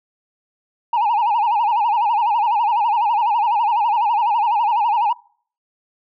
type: tone with vibrato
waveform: sine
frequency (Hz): 885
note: A5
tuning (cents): +10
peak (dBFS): -12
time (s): 0.93-5.13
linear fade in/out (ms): 5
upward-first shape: sine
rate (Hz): 12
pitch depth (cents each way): 150
effects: noise-tail reverb RT60 0.5 s tail -24 dB re dry + tanh soft clip ceiling -13 dBFS